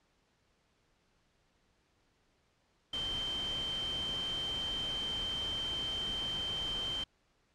sine tone in noise, 3123 Hz, G7, 7 cents flat, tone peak -34 dBFS, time 2.93-7.04 s, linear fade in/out 5 ms, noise pink, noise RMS -44 dBFS, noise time 2.93-7.04 s, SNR +7 dB, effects pink hiss -73 dBFS RMS until 7.54 s + low-pass 6000 Hz 12 dB/octave

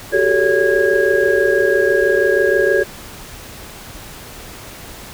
sine tone cluster, 372.4 / 398.6 / 439 / 565 / 1642 Hz, F#4 / G4 / A4 / C#5 / G#6, +11 / +29 / -4 / +33 / -20 cents, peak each -18 dBFS, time 0.12-2.84 s, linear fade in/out 20 ms, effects pink hiss -35 dBFS RMS until 5.13 s

